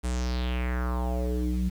square tone with low-pass filter sweep, 61.74 Hz, B1, in tune, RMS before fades -28 dBFS, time 0.03-1.7 s, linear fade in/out 20 ms, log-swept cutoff 9500 to 180 Hz, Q 3.4, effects 8-bit

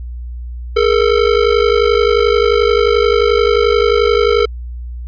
square ring-modulated tone, 444.1 Hz, A4, 16 cents sharp, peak -7 dBFS, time 0.76-4.46 s, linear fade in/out 10 ms, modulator 25.7 Hz, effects added 60 Hz sine -23 dBFS peak until 5.07 s + resampled to 11025 Hz

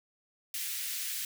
white high-pass noise, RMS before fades -36 dBFS, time 0.54-1.25 s, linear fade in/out 2 ms, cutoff 1800 Hz, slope 24 dB/octave, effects none

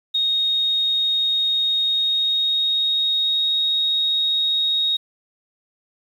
sine tone with pitch glide, 3729 to 3755 Hz, A#7 to A#7, 0 to +12 cents, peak -17 dBFS, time 0.14-4.97 s, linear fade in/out 10 ms, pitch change +12 cents, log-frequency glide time 1.84-3.49 s, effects 8-bit

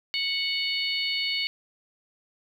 harmonic tone, 738 Hz, F#5, 5 cents flat, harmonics 3 / 4 / 5 / 6, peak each -30 / -30 / -35 / -30 dBFS, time 0.14-1.47 s, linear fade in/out 0 ms, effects 9-bit

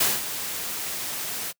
white noise with ADSR envelope, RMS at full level -20 dBFS, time 0-1.53 s, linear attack 8 ms, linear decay 200 ms, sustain -11 dB, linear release 34 ms, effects noise-tail reverb RT60 0.1 s tail -25 dB re dry + high-pass 80 Hz 12 dB/octave

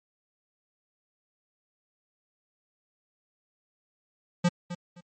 square tone with echo, 175.5 Hz, F3, 9 cents sharp, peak -20 dBFS, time 4.44-4.49 s, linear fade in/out 10 ms, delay 260 ms, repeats 2, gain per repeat -13 dB, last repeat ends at 5.01 s, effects MP3 32 kbps

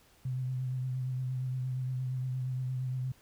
sine tone with vibrato, 128.4 Hz, C3, 32 cents flat, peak -31 dBFS, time 0.25-3.12 s, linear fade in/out 5 ms, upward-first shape triangle, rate 8.6 Hz, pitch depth 33 cents each way, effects pink hiss -63 dBFS RMS until 3.21 s

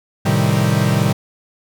45% pulse chord, A half-diminished seventh, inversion none, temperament equal, 110 / 130.81 / 155.56 / 196 Hz, A2 / C3 / Eb3 / G3, 0 / 0 / 0 / 0 cents, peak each -19 dBFS, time 0.25-1.13 s, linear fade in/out 10 ms, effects none

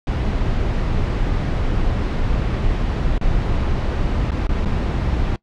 brown noise with dropouts, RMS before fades -19 dBFS, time 0.07-5.36 s, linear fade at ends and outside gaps 1 ms, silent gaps 3.18-3.212 / 4.307-4.317 / 4.47-4.492 / 4.649-4.657 s, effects noise-tail reverb RT60 0.1 s tail -21 dB re dry + low-pass 4000 Hz 12 dB/octave

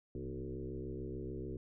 sine tone with frequency modulation, 229.8 Hz, A#3, 25 cents flat, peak -39 dBFS, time 0.15-1.57 s, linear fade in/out 2 ms, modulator 66.8 Hz, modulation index 3, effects none

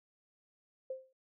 sine tone with exponential decay, 523.3 Hz, C5, in tune, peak -34 dBFS, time 0.9-1.13 s, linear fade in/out 5 ms, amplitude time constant 48 ms, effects none

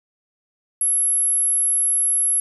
sine tone, 11175 Hz, F9, in tune, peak -16 dBFS, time 0.81-2.4 s, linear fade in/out 2 ms, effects none

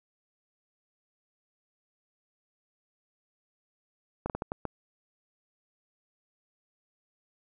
slowing click train, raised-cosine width 1 ms, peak -18 dBFS, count 6, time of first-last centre 4.26-4.653 s, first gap 38 ms, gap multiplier 1.37, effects none

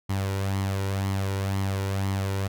sawtooth tone with flanger, 97.4 Hz, G2, 11 cents flat, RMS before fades -27 dBFS, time 0.09-2.48 s, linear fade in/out 10 ms, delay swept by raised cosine 0.95 to 2.15 ms, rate 2 Hz, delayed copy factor +0.5, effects none

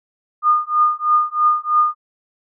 sine tone with tremolo, 1220 Hz, D#6, 34 cents flat, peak -9 dBFS, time 0.42-1.95 s, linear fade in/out 50 ms, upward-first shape triangle, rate 3.1 Hz, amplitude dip 100%, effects none

